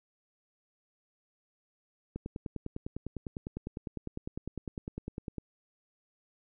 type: click train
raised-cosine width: 3 ms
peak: -24 dBFS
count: 33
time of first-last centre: 2.16-5.383 s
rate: 9.93 Hz
effects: none